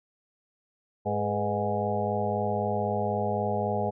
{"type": "harmonic tone with a mistuned harmonic", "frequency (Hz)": 103.83, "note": "G#2", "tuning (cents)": 0, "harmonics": [1, 2, 4, 5, 6, 7, 8], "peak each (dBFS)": [-33, -33, -33, -33, -33, -33, -33], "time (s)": [1.05, 3.91], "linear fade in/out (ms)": 20, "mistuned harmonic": 5, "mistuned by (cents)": -70, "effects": []}